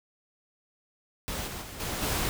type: noise with level steps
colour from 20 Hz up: pink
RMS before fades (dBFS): -34 / -38 / -42 / -33 / -29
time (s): 1.28-2.29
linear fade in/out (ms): 0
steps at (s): 1.46 / 1.61 / 1.79 / 2.01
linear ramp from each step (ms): 20
effects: none